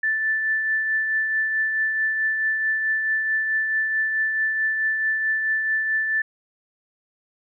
sine tone with tremolo, 1760 Hz, A6, in tune, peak -18 dBFS, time 0.03-6.22 s, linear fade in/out 5 ms, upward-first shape triangle, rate 4.6 Hz, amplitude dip 40%, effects none

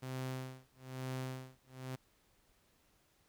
sawtooth tone with tremolo, 129.8 Hz, C3, 13 cents flat, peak -34 dBFS, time 0.02-1.96 s, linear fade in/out 10 ms, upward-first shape sine, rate 1.1 Hz, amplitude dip 100%, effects pink hiss -72 dBFS RMS until 3.28 s

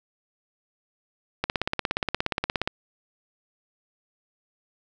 click train, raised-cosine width 0.3 ms, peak -8 dBFS, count 22, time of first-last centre 1.44-2.675 s, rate 17 Hz, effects none

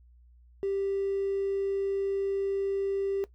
triangle tone with hard clipping, 393.4 Hz, G4, 6 cents sharp, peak -27 dBFS, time 0.63-3.24 s, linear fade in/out 0 ms, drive 3 dB, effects noise-tail reverb RT60 0.1 s tail -17 dB re dry + added 60 Hz sine -54 dBFS peak until 3.34 s

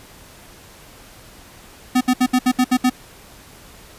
square tone bursts, 252.4 Hz, B3, 38 cents sharp, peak -13 dBFS, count 8, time 1.95-2.899 s, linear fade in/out 10 ms, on 60 ms, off 67 ms, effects pink hiss -44 dBFS RMS until 3.98 s + resampled to 32000 Hz

